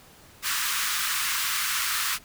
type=high-pass noise; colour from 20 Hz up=pink; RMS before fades=-27 dBFS; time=0.42-2.19 s; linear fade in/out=50 ms; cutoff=1100 Hz; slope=48 dB/octave; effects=pink hiss -52 dBFS RMS until 2.24 s